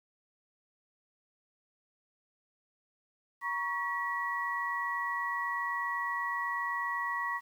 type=tone cluster; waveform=sine; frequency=947 / 1115 / 1928 Hz; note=A#5 / C#6 / B6; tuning=+27 / +10 / -42 cents; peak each=-38 / -35 / -34 dBFS; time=3.41-7.41 s; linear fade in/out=50 ms; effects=10-bit